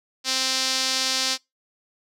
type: tone with band-pass filter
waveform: sawtooth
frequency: 261.6 Hz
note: C4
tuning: in tune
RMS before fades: -24 dBFS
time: 0.24-1.38 s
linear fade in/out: 50 ms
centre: 4900 Hz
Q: 2.2
effects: noise-tail reverb RT60 0.2 s tail -25 dB re dry